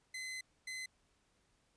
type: tone bursts at uneven times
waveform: sawtooth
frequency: 2043 Hz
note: C7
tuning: 42 cents flat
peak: -38 dBFS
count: 2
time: 0.14-0.41 / 0.67-0.86 s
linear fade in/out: 5 ms
effects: pink hiss -75 dBFS RMS until 1.76 s + resampled to 22050 Hz